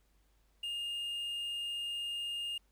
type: tone with quantisation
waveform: triangle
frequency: 2828 Hz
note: F7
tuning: 21 cents sharp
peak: -34 dBFS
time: 0.63-2.58 s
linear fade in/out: 5 ms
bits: 10
effects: added 50 Hz sine -68 dBFS peak until 2.71 s + pink hiss -75 dBFS RMS until 2.71 s